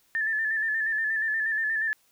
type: tone with vibrato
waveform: sine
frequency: 1760 Hz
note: A6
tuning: in tune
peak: -24 dBFS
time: 0.15-1.93 s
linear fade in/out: 0 ms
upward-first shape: square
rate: 8.4 Hz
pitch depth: 38 cents each way
effects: white hiss -65 dBFS RMS until 2.11 s